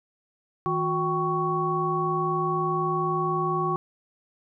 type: tone cluster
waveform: sine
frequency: 159.7 / 362.5 / 777 / 1114 Hz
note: D#3 / F#4 / G5 / C#6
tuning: +45 / -35 / -16 / +8 cents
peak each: -30 / -28 / -32 / -26 dBFS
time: 0.66-3.76 s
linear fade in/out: 0 ms
effects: none